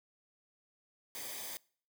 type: noise with comb filter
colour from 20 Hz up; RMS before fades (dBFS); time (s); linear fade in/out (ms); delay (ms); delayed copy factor
white; -43; 1.15-1.57; 0; 0.72; -0.65
effects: noise-tail reverb RT60 0.5 s tail -24 dB re dry